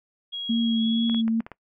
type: tone with pitch glide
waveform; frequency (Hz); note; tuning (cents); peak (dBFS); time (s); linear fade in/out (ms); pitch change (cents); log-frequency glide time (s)
sine; 3300 to 3346; G#7 to G#7; -12 to +12; -29; 0.32-1.22; 20; +24; 0.75-0.85
type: tone with vibrato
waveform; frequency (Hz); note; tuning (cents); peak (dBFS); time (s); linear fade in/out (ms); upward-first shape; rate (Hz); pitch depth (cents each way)
sine; 227.7; A#3; -40; -20; 0.49-1.41; 10; triangle; 2.2; 28
type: clicks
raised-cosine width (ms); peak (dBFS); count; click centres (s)
0.5; -23; 6; 1.097 / 1.146 / 1.28 / 1.405 / 1.465 / 1.517
effects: noise-tail reverb RT60 0.1 s tail -22 dB re dry